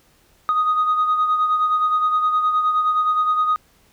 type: beating tone pair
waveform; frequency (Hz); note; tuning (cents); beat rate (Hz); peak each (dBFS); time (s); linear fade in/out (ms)
sine; 1244.5 / 1254.1; D#6 / D#6; 0 / +13; 9.6; -15 / -24; 0.49-3.56; 0
effects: tanh soft clip ceiling -12 dBFS + pink hiss -57 dBFS RMS until 3.92 s